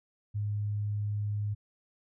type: tone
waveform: sine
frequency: 103.83 Hz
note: G#2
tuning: in tune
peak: -29 dBFS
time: 0.34-1.55 s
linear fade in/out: 20 ms
effects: none